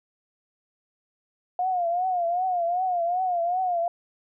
sine tone with vibrato, 713 Hz, F5, 36 cents sharp, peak -22 dBFS, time 1.59-3.88 s, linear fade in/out 2 ms, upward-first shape triangle, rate 2.6 Hz, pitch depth 110 cents each way, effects none

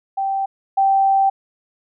sine tone pair in turn, 780 / 780 Hz, G5 / G5, -9 / -9 cents, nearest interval unison, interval 0 cents, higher neither, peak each -18 / -12 dBFS, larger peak second, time 0.17-0.46 / 0.77-1.3 s, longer second, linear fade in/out 10 ms, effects none

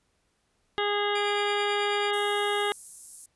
harmonic tone, 410.9 Hz, G#4, 18 cents flat, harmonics 1 / 2 / 3 / 4 / 5 / 7 / 8 / 9, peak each -28 / -31 / -33 / -34 / -35 / -36 / -37 / -38 dBFS, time 0.78-2.72 s, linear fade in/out 0 ms
sawtooth tone with tremolo, 2388 Hz, D7, 28 cents sharp, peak -32 dBFS, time 1.15-2.11 s, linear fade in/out 5 ms, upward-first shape triangle, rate 9.2 Hz, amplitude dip 65%
white high-pass noise, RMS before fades -41 dBFS, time 2.13-3.26 s, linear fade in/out 5 ms, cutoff 7900 Hz, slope 24 dB/octave
effects pink hiss -72 dBFS RMS until 3.35 s + resampled to 24000 Hz

